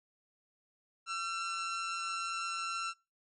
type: tone with amplitude modulation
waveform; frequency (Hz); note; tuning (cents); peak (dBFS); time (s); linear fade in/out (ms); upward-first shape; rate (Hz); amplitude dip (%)
sawtooth; 1351; E6; +42; -29; 1.06-2.94; 50; sine; 177; 40
effects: noise-tail reverb RT60 0.3 s tail -25 dB re dry + MP3 32 kbps